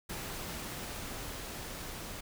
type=noise with level ramp; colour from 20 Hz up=pink; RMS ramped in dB=-40 to -43 dBFS; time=0.09-2.21 s; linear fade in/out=10 ms; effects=none